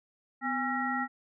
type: harmonic tone with a mistuned harmonic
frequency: 271.7 Hz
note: C#4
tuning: 35 cents flat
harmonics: 1 / 3 / 5 / 7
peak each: -34 / -34 / -34 / -34 dBFS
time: 0.41-1.08 s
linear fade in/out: 50 ms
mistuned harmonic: 1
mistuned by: -130 cents
effects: none